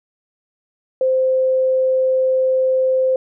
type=tone; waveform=sine; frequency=520 Hz; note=C5; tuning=11 cents flat; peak=-13 dBFS; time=1.01-3.16 s; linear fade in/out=2 ms; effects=none